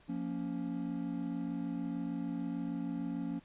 triangle chord, Bb minor, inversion second, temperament just, 174.81 / 233.1 / 279.7 Hz, F3 / Bb3 / Db4, +2 / 0 / +16 cents, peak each -38 / -38 / -36 dBFS, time 0.08-3.4 s, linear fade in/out 20 ms, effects pink hiss -63 dBFS RMS until 3.44 s + resampled to 8000 Hz

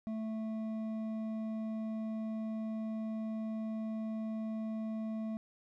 sine tone with hard clipping, 220 Hz, A3, in tune, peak -37 dBFS, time 0.07-5.37 s, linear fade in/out 0 ms, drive 7 dB, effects none

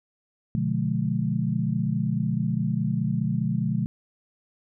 sine chord, B diminished seventh, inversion none, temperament just, 123.47 / 148.16 / 177.8 / 213.4 Hz, B2 / D3 / F3 / Ab3, 0 / +16 / +31 / +47 cents, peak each -28 dBFS, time 0.55-3.86 s, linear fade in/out 0 ms, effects none

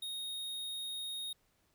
square tone, 3729 Hz, A#7, in tune, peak -39 dBFS, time 0.02-1.33 s, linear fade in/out 5 ms, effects pink hiss -74 dBFS RMS until 1.74 s

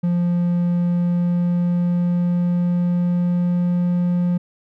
triangle tone with pitch glide, 174.61 to 176.43 Hz, F3 to F3, 0 to +18 cents, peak -14 dBFS, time 0.03-4.38 s, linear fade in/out 10 ms, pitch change +18 cents, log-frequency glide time 0.68-3.9 s, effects none

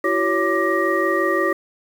sine tone cluster, 334.7 / 380.5 / 560 / 1182 / 1886 Hz, E4 / F#4 / C#5 / D6 / A#6, +26 / +48 / +18 / +11 / +20 cents, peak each -23 dBFS, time 0.04-1.53 s, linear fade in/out 5 ms, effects 7-bit

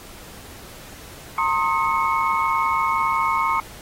sine tone cluster, 916 / 1062 / 1258 / 2202 Hz, A#5 / C6 / D#6 / C#7, -31 / +25 / +19 / -12 cents, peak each -24 / -21 / -24 / -27 dBFS, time 1.38-3.6 s, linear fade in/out 2 ms, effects pink hiss -42 dBFS RMS until 3.81 s + AAC 48 kbps

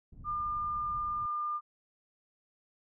pink low-pass noise, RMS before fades -48 dBFS, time 0.12-1.26 s, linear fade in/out 5 ms, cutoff 120 Hz, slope 12 dB/octave
sine tone, 1203 Hz, D6, 41 cents sharp, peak -31 dBFS, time 0.24-1.61 s, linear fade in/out 50 ms
effects none

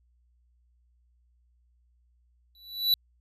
square tone with exponential growth, 3951 Hz, B7, in tune, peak -18 dBFS, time 2.55-2.94 s, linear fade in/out 1 ms, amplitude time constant 84 ms, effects added 60 Hz sine -63 dBFS peak until 3.2 s + resampled to 32000 Hz

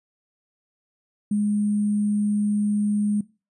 sine tone with sample-and-hold, 207.7 Hz, G#3, in tune, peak -19 dBFS, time 1.31-3.21 s, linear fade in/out 5 ms, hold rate 8820 Hz, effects noise-tail reverb RT60 0.3 s tail -20 dB re dry + resampled to 24000 Hz

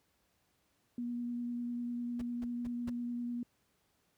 sine tone with vibrato, 240.4 Hz, B3, 46 cents flat, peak -35 dBFS, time 0.98-3.43 s, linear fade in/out 2 ms, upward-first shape sine, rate 10 Hz, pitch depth 11 cents each way
brown noise bursts, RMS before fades -41 dBFS, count 4, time 2.19-2.898 s, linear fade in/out 5 ms, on 27 ms, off 200 ms
effects pink hiss -75 dBFS RMS until 4.17 s + high-pass 60 Hz 12 dB/octave

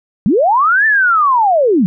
sine linear two-way sweep, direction up then down, 164.81 to 1790 to 164.81 Hz, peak -8 dBFS, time 0.26-1.86 s, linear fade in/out 0 ms, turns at 0.86 s, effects none

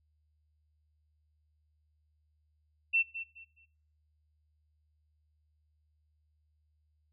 sine tone with echo, 2693 Hz, E7, 36 cents sharp, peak -24 dBFS, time 2.93-3.03 s, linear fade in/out 20 ms, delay 210 ms, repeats 3, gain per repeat -12 dB, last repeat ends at 3.66 s, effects noise-tail reverb RT60 0.6 s tail -23 dB re dry + added 76 Hz sine -70 dBFS peak until 7.12 s

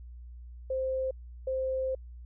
sine tone bursts at uneven times, 523.3 Hz, C5, in tune, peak -28 dBFS, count 2, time 0.7-1.11 / 1.47-1.95 s, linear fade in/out 5 ms, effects added 60 Hz sine -43 dBFS peak until 2.25 s

